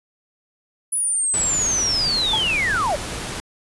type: linear sweep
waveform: sine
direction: down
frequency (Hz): 10050 to 530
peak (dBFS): -18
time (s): 0.92-2.96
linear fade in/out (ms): 10
type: noise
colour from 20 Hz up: pink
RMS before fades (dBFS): -29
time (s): 1.34-3.4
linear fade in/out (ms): 0
type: tone with exponential decay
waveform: sine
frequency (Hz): 874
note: A5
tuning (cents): -12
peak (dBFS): -18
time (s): 2.33-2.46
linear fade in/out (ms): 5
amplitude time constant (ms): 27
effects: resampled to 24000 Hz